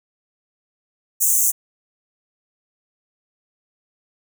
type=high-pass noise; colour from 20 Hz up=pink; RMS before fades=-17 dBFS; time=1.2-1.52 s; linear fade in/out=20 ms; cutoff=6200 Hz; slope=96 dB/octave; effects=none